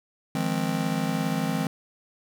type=chord; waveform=square; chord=F minor seventh; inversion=third; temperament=just; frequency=157.15 / 174.61 / 209.5 / 261.9 Hz; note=Eb3 / F3 / Ab3 / C4; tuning=+18 / 0 / +15 / +2 cents; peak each=-31 dBFS; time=0.35-1.67 s; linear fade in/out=2 ms; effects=none